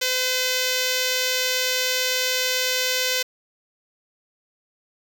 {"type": "tone with notch filter", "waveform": "5% pulse", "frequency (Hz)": 509, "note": "C5", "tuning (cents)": -48, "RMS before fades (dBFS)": -23, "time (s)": [0.01, 3.23], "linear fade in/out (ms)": 10, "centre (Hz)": 1100, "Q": 1.9, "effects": ["7-bit"]}